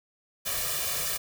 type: noise with comb filter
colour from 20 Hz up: white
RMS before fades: -30 dBFS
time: 0.45-1.18 s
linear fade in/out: 20 ms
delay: 1.7 ms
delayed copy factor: +0.75
effects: none